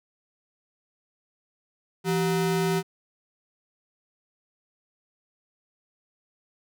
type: ring-modulated tone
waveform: square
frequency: 277.2 Hz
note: C#4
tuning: in tune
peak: -20 dBFS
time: 2.04-2.83 s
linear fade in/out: 50 ms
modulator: 109 Hz
effects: none